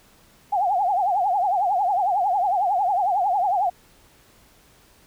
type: tone with vibrato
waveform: sine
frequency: 766 Hz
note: G5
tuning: 40 cents flat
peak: -18 dBFS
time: 0.52-3.7 s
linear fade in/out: 10 ms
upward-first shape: triangle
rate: 11 Hz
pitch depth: 200 cents each way
effects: pink hiss -55 dBFS RMS until 5.06 s